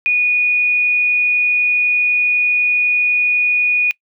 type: tone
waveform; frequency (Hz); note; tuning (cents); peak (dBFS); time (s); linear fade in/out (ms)
sine; 2462; D#7; -19; -11; 0.06-3.91; 0
effects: noise-tail reverb RT60 0.1 s tail -24 dB re dry